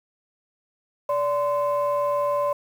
sine tone pair together, 579 / 1033 Hz, D5 / C6, -25 / -22 cents, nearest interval minor seventh, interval 1003 cents, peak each -21 / -24 dBFS, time 1.09-2.53 s, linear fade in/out 5 ms, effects tanh soft clip ceiling -15 dBFS + 8-bit

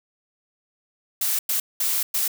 blue noise bursts at uneven times, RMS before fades -23 dBFS, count 4, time 1.21-1.39 / 1.49-1.6 / 1.8-2.03 / 2.14-2.28 s, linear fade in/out 5 ms, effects none

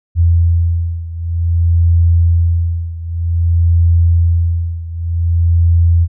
sine beating tone pair, 84.4 / 84.93 Hz, E2 / F2, +41 / -48 cents, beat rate 0.53 Hz, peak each -11 / -14 dBFS, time 0.15-6.08 s, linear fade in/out 50 ms, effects none

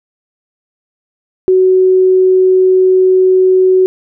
sine tone, 373 Hz, F#4, 14 cents sharp, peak -5 dBFS, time 1.48-3.86 s, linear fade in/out 0 ms, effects none

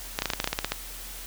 clicks, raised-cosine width 0.2 ms, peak -8 dBFS, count 12, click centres 0.189 / 0.221 / 0.257 / 0.302 / 0.335 / 0.401 / 0.443 / 0.475 / 0.53 / 0.589 / 0.646 / 0.72 s, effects added 41 Hz sine -42 dBFS peak until 1.26 s + white hiss -41 dBFS RMS until 1.26 s

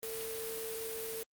sine tone in noise, 449.1 Hz, A4, 35 cents sharp, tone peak -40 dBFS, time 0.03-1.23 s, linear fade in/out 0 ms, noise white, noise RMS -42 dBFS, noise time 0.03-1.23 s, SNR -1 dB, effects Opus 32 kbps

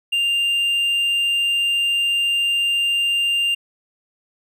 triangle tone, 2794 Hz, F7, in tune, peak -15 dBFS, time 0.12-3.55 s, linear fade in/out 10 ms, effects none

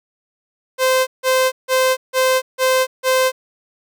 sawtooth tone bursts, 518 Hz, C5, 17 cents flat, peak -9 dBFS, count 6, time 0.78-3.32 s, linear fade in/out 50 ms, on 290 ms, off 160 ms, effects none

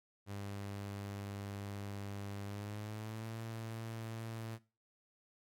sawtooth tone with pitch glide, 100.5 to 112.81 Hz, G2 to A2, +44 to +44 cents, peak -38 dBFS, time 0.26-4.59 s, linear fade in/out 50 ms, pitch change +200 cents, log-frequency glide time 2.44-3.33 s, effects noise-tail reverb RT60 0.3 s tail -18 dB re dry + AAC 64 kbps

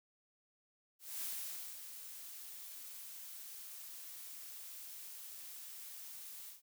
blue noise with ADSR envelope, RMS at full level -41 dBFS, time 0.99-6.62 s, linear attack 230 ms, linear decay 550 ms, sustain -9 dB, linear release 140 ms, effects none

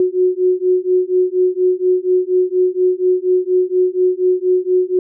sine beating tone pair, 364.2 / 368.4 Hz, F#4 / F#4, -27 / -7 cents, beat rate 4.2 Hz, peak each -15 dBFS, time 0-4.99 s, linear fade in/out 2 ms, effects none

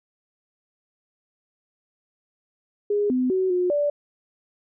sine tone with pitch steps, 411.9 / 253.9 / 375.2 / 359.9 / 583 Hz, G#4 / B3 / F#4 / F#4 / D5, -14 / +48 / +24 / -48 / -13 cents, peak -19 dBFS, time 2.9-3.9 s, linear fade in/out 5 ms, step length 200 ms, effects none

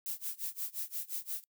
violet noise with tremolo, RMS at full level -36 dBFS, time 0.06-1.44 s, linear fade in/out 0 ms, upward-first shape sine, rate 5.7 Hz, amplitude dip 95%, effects noise-tail reverb RT60 0.1 s tail -26 dB re dry

